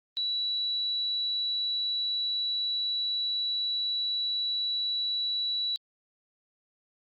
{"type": "tone", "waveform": "sine", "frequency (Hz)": 3932, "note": "B7", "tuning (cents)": -8, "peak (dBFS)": -27, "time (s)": [0.17, 5.76], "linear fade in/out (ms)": 0, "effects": ["Opus 32 kbps"]}